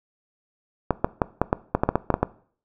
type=clicks; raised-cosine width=1 ms; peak=-4 dBFS; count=12; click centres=0.907 / 1.045 / 1.218 / 1.416 / 1.529 / 1.75 / 1.835 / 1.89 / 1.956 / 2.103 / 2.141 / 2.23 s; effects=noise-tail reverb RT60 0.5 s tail -19 dB re dry